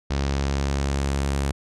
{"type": "tone with low-pass filter sweep", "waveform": "sawtooth", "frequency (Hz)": 69.3, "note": "C#2", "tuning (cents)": 0, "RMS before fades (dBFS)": -24, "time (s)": [0.1, 1.52], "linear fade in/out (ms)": 10, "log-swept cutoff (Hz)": [5400, 9100], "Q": 1.6, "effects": []}